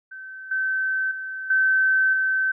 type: tone with level steps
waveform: sine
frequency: 1539 Hz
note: G6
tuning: 32 cents flat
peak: -35 / -21 / -29 / -16 / -19 dBFS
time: 0.11-2.52 s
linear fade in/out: 10 ms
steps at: 0.51 / 1.11 / 1.5 / 2.13 s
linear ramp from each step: 5 ms
effects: none